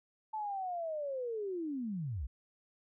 sine linear sweep, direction down, 880 to 51.91 Hz, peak -35 dBFS, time 0.33-2.27 s, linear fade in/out 10 ms, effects none

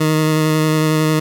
20% pulse tone with vibrato, 155.9 Hz, D#3, 4 cents sharp, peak -8 dBFS, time 0-1.2 s, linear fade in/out 10 ms, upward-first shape square, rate 11 Hz, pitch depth 10 cents each way, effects none

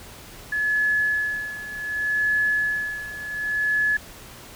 sine tone with tremolo, 1707 Hz, G#6, 47 cents sharp, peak -18 dBFS, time 0.52-3.97 s, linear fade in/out 5 ms, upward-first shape sine, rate 0.67 Hz, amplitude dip 80%, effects pink hiss -43 dBFS RMS until 4.55 s

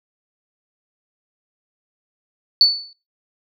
sine tone with exponential decay, 4474 Hz, C#8, 15 cents sharp, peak -5 dBFS, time 2.61-2.93 s, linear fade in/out 1 ms, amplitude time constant 69 ms, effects noise-tail reverb RT60 0.3 s tail -22 dB re dry + tanh soft clip ceiling -1 dBFS

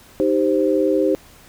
sine chord, C minor, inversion first, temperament equal, 311.1 / 392 / 523.3 Hz, Eb4 / G4 / C5, 0 / 0 / 0 cents, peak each -19 dBFS, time 0.2-1.15 s, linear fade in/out 0 ms, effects pink hiss -47 dBFS RMS until 1.48 s

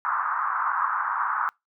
white band-pass noise, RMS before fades -26 dBFS, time 0.05-1.49 s, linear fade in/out 0 ms, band 950 to 1400 Hz, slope 48 dB/octave, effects noise-tail reverb RT60 0.2 s tail -26 dB re dry

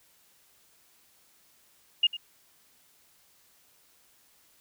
sine tone with echo, 2844 Hz, F7, 31 cents sharp, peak -18 dBFS, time 2.03-2.07 s, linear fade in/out 5 ms, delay 99 ms, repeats 1, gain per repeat -15 dB, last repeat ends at 2.169 s, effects white hiss -63 dBFS RMS until 4.6 s

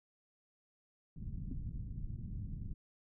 pink low-pass noise, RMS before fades -42 dBFS, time 1.16-2.74 s, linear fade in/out 10 ms, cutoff 190 Hz, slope 24 dB/octave
sine tone with exponential decay, 253.5 Hz, B3, 45 cents sharp, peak -37 dBFS, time 1.51-1.58 s, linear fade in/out 5 ms, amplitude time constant 15 ms
effects none

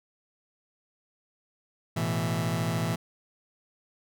sawtooth chord, A suspended second, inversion none, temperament just, 110 / 123.75 / 165 Hz, A2 / B2 / E3, 0 / +4 / +2 cents, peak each -27 / -28 / -25 dBFS, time 1.96-2.96 s, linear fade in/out 10 ms, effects none

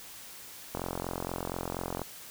click train, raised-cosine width 1 ms, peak -19 dBFS, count 57, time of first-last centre 0.75-2.017 s, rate 44.2 Hz, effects white hiss -47 dBFS RMS until 2.3 s

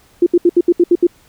sine tone bursts, 348 Hz, F4, 6 cents flat, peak -6 dBFS, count 8, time 0.22-1.069 s, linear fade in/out 5 ms, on 44 ms, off 71 ms, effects pink hiss -51 dBFS RMS until 1.28 s

